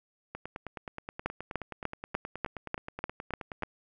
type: two click trains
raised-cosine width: 0.5 ms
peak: -15 / -23 dBFS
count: 9 / 32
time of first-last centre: 1.26-3.634 / 0.35-3.623 s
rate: 3.37 / 9.47 Hz
effects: none